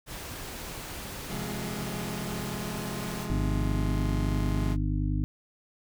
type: noise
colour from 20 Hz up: pink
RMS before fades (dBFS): -39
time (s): 0.06-3.28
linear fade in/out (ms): 50
type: chord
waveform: sawtooth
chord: F minor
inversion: second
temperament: just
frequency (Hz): 130.96 / 174.61 / 209.5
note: C3 / F3 / Ab3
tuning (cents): +2 / 0 / +15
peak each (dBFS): -34 / -34 / -33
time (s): 1.28-4.77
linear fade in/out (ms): 50
type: harmonic tone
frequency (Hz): 50.6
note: G#1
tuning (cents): -44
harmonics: 1 / 2 / 3 / 5 / 6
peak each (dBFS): -28 / -31 / -33 / -35 / -36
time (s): 3.3-5.24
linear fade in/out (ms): 0
effects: none